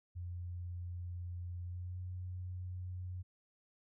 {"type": "tone with pitch glide", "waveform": "sine", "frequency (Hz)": [88.2, 90.78], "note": ["F2", "F#2"], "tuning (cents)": [18, -32], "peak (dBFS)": -40, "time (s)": [0.15, 3.23], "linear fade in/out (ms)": 20, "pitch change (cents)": 50, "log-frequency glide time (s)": [1.63, 1.98], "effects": []}